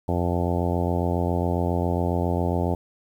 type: harmonic tone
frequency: 87.31 Hz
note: F2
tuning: in tune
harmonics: 1 / 2 / 3 / 4 / 5 / 6 / 7 / 8 / 9 / 10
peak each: -25 / -28 / -30 / -31 / -32 / -33 / -33 / -34 / -35 / -35 dBFS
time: 0.08-2.75 s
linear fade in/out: 5 ms
effects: 9-bit